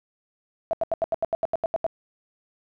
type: tone bursts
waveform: sine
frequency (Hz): 659.3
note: E5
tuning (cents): 0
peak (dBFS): -20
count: 12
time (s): 0.71-1.865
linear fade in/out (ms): 0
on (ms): 22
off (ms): 81
effects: none